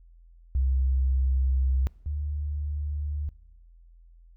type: tone pair in turn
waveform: sine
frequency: 65.41 / 73.59 Hz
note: C2 / D2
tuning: 0 / +4 cents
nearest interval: major second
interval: 204 cents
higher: second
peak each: -21 / -27 dBFS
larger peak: first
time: 0.55-1.87 / 2.06-3.29 s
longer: first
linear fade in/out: 0 ms
effects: noise-tail reverb RT60 0.9 s tail -23 dB re dry + added 42 Hz sine -50 dBFS peak until 4.36 s